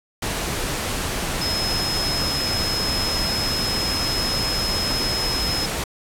sine tone in noise, 5150 Hz, E8, 41 cents flat, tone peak -23 dBFS, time 1.41-5.66 s, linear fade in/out 5 ms, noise pink, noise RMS -25 dBFS, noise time 0.22-5.84 s, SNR -1 dB, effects low-pass 12000 Hz 12 dB/octave

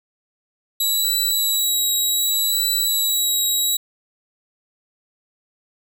15% pulse tone with vibrato, 3898 Hz, B7, 23 cents flat, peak -11 dBFS, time 0.8-3.77 s, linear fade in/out 5 ms, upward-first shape triangle, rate 0.66 Hz, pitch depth 30 cents each way, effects none

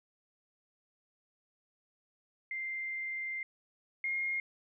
sine tone pair in turn, 2093 / 2136 Hz, C7 / C7, 0 / +35 cents, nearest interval unison, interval 35 cents, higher second, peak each -35 / -31 dBFS, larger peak second, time 2.51-3.43 / 4.04-4.4 s, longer first, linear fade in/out 2 ms, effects none

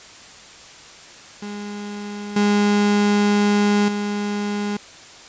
35% pulse tone with level steps, 205.7 Hz, G#3, 16 cents flat, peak -27 / -13 / -20 dBFS, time 1.42-4.77 s, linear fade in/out 5 ms, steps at 2.36 / 3.88 s, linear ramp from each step 5 ms, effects white hiss -42 dBFS RMS until 5.28 s + resampled to 16000 Hz

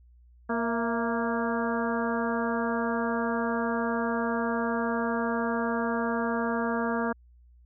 harmonic tone with a mistuned harmonic, 233.1 Hz, A#3, in tune, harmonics 1 / 2 / 3 / 4 / 5 / 6 / 7, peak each -29 / -32 / -34 / -35 / -36 / -37 / -37 dBFS, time 0.49-7.13 s, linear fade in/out 10 ms, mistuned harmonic 3, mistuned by -63 cents, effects added 60 Hz sine -53 dBFS peak until 7.65 s

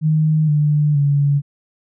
sine tone with pitch steps, 155.56 / 148.96 / 142.65 Hz, D#3 / D3 / C#3, 0 / +25 / +50 cents, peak -12 dBFS, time 0.01-1.42 s, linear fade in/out 50 ms, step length 470 ms, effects none

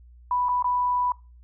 sine tone with dropouts, 987.8 Hz, B5, in tune, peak -21 dBFS, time 0.31-1.12 s, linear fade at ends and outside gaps 2 ms, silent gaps 0.486-0.49 / 0.625-0.643 s, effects noise-tail reverb RT60 0.3 s tail -22 dB re dry + added 60 Hz sine -47 dBFS peak until 1.43 s

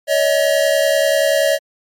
square tone pair together, 565.6 / 636 Hz, C#5 / D#5, +35 / +38 cents, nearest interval major second, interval 203 cents, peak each -16 dBFS, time 0.07-1.59 s, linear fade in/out 50 ms, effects MP3 64 kbps

